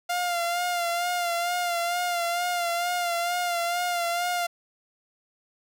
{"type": "tone with vibrato", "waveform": "sawtooth", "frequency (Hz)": 698.5, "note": "F5", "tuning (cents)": 0, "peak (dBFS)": -21, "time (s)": [0.09, 4.47], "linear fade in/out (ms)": 10, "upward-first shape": "sine", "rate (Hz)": 2.2, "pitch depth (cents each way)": 38, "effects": []}